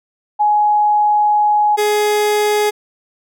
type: tone pair in turn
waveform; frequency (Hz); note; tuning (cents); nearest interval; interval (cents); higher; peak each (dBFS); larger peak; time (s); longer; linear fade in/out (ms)
sine / 30% pulse; 838 / 419; G#5 / G#4; +15 / +15; octave; 1200; first; -10; neither; 0.39-1.77 / 1.77-2.71; first; 20
effects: none